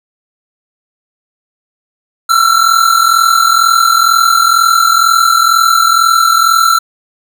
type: tone pair together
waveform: square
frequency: 1328.9 / 1371 Hz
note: E6 / F6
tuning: +14 / -32 cents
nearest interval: minor second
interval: 54 cents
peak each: -10 dBFS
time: 2.29-6.79 s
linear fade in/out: 10 ms
effects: none